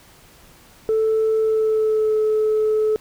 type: tone with pitch glide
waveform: sine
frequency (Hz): 440 to 431.7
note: A4 to A4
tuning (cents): 0 to -33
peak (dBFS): -14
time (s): 0.89-2.96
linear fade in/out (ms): 0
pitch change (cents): -33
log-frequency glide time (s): 1.39-2.16
effects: tanh soft clip ceiling -13 dBFS + pink hiss -49 dBFS RMS until 3 s